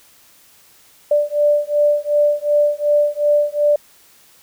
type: beating tone pair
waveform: sine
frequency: 587.3 / 590 Hz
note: D5 / D5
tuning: 0 / +8 cents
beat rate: 2.7 Hz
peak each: -16 dBFS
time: 1.11-3.76 s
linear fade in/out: 5 ms
effects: white hiss -50 dBFS RMS until 4.42 s